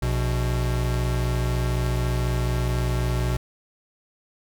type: tone pair together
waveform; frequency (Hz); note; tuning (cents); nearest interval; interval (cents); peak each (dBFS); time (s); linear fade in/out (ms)
square; 59.11 / 123.1; A#1 / B2; +25 / -5; octave + minor second; 1270; -25; 0.02-3.37; 5
effects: none